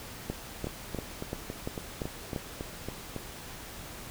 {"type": "two click trains", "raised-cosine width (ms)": 2, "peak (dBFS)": [-19, -21], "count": [7, 10], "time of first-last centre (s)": [[0.3, 2.362], [0.67, 3.163]], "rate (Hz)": [2.91, 3.61], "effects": ["pink hiss -44 dBFS RMS until 4.1 s"]}